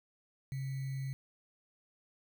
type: tone with sample-and-hold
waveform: sine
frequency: 134.4 Hz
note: C3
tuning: 47 cents sharp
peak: -35 dBFS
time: 0.52-1.13 s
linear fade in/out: 0 ms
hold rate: 2100 Hz
effects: none